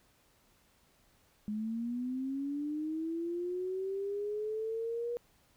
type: linear sweep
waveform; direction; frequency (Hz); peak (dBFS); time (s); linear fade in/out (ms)
sine; up; 208.2 to 480.9; -33; 1.48-5.17; 0
effects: pink hiss -68 dBFS RMS until 5.56 s